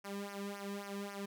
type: tone with flanger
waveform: sawtooth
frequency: 200.5 Hz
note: G3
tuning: 39 cents sharp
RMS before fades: -43 dBFS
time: 0.04-1.26 s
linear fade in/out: 10 ms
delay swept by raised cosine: 0.25 to 1.45 ms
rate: 3.7 Hz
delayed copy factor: -0.9
effects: none